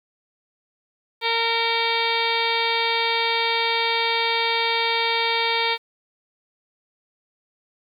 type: harmonic tone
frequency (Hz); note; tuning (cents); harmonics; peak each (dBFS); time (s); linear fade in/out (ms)
460; A#4; -23; 1 / 2 / 3 / 4 / 5 / 6 / 7 / 8 / 9 / 10; -28 / -25 / -33 / -31 / -25 / -34 / -30 / -27 / -35 / -33; 1.21-5.78; 50
effects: 9-bit